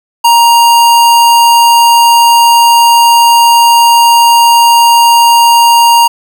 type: tone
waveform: square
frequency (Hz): 937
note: A#5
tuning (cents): +9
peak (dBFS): -3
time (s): 0.24-6.08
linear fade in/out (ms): 10
effects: 7-bit